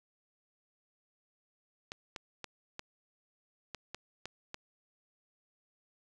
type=clicks; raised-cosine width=0.2 ms; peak=-23 dBFS; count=8; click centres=1.919 / 2.162 / 2.443 / 2.794 / 3.747 / 3.946 / 4.256 / 4.544 s; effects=none